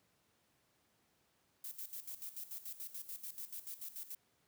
violet noise with tremolo, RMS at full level -45 dBFS, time 1.64-4.15 s, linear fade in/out 5 ms, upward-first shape square, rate 6.9 Hz, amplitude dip 75%, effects pink hiss -75 dBFS RMS until 4.47 s + high-pass 100 Hz 12 dB/octave

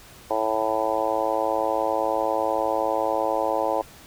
harmonic tone, 110 Hz, A2, in tune, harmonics 3 / 4 / 5 / 6 / 7 / 8 / 9, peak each -32 / -31 / -26 / -29 / -28 / -29 / -31 dBFS, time 0.3-3.82 s, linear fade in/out 10 ms, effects pink hiss -47 dBFS RMS until 4.06 s

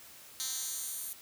10% pulse tone with high-pass filter sweep, 260.4 Hz, C4, 8 cents flat, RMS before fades -38 dBFS, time 0.4-1.13 s, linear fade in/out 0 ms, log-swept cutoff 5100 to 11000 Hz, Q 1.4, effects white hiss -53 dBFS RMS until 1.21 s

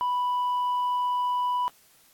sine tone with tanh clipping, 987.8 Hz, B5, in tune, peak -24 dBFS, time 0.01-1.68 s, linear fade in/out 0 ms, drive 2 dB, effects white hiss -59 dBFS RMS until 2.13 s + AAC 64 kbps

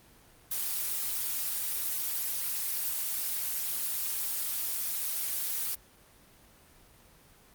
blue noise, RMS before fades -32 dBFS, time 0.51-5.75 s, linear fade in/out 5 ms, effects pink hiss -58 dBFS RMS until 7.54 s + Opus 24 kbps

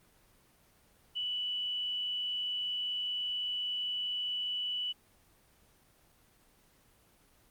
sine tone with amplitude modulation, 2965 Hz, F#7, 3 cents sharp, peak -31 dBFS, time 1.15-4.93 s, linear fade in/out 20 ms, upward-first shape sine, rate 202 Hz, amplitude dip 25%, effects pink hiss -65 dBFS RMS until 7.5 s + Opus 24 kbps

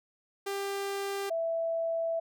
sawtooth / sine tone pair in turn, 396.6 / 661.2 Hz, G4 / E5, +20 / +5 cents, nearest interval major sixth, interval 885 cents, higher second, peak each -28 dBFS, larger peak neither, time 0.46-1.3 / 1.3-2.2 s, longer second, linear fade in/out 10 ms, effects none

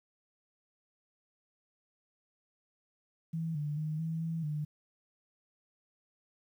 sine tone with pitch steps, 163.2 / 148.1 / 154.5 / 162.1 / 163.8 / 150.1 Hz, E3 / D3 / D#3 / E3 / E3 / D3, -17 / +15 / -12 / -29 / -11 / +38 cents, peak -32 dBFS, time 3.33-4.65 s, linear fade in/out 10 ms, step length 220 ms, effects 11-bit

